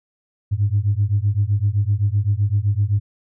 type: beating tone pair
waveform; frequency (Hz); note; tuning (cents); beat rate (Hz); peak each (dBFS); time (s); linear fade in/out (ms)
sine; 98.5 / 106.3; G2 / G#2; +9 / +41; 7.8; -18; 0.51-3; 20
effects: tanh soft clip ceiling -9 dBFS